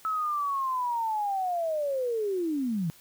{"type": "linear sweep", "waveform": "sine", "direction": "down", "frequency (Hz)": [1304, 153.4], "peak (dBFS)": -26, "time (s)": [0.05, 2.9], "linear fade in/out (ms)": 0, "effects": ["white hiss -55 dBFS RMS until 3 s"]}